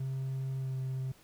triangle tone with pitch glide, 133.1 to 131.19 Hz, C3 to C3, +30 to +5 cents, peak -30 dBFS, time 0-1.12 s, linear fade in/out 5 ms, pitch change -25 cents, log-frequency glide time 0.56-0.76 s, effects tanh soft clip ceiling -26 dBFS + pink hiss -61 dBFS RMS until 1.23 s

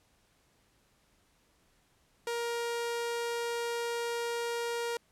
sawtooth tone, 470.4 Hz, A#4, 16 cents sharp, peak -28 dBFS, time 2.27-4.97 s, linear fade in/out 2 ms, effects pink hiss -69 dBFS RMS until 5.11 s + low-pass 12000 Hz 12 dB/octave

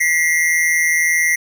square tone pair together, 1938.4 / 2100 Hz, B6 / C7, -33 / +6 cents, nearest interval minor second, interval 139 cents, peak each -17 dBFS, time 0-1.36 s, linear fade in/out 10 ms, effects none

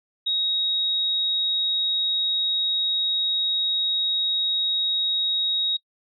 sine tone, 3780 Hz, A#7, 23 cents sharp, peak -21 dBFS, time 0.26-5.77 s, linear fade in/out 10 ms, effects noise-tail reverb RT60 0.1 s tail -22 dB re dry

